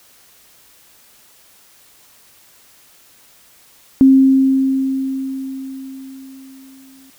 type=tone with exponential decay; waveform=sine; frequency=266.8 Hz; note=C4; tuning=34 cents sharp; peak=-4 dBFS; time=4.01-7.1 s; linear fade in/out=0 ms; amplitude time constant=670 ms; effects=white hiss -49 dBFS RMS until 7.18 s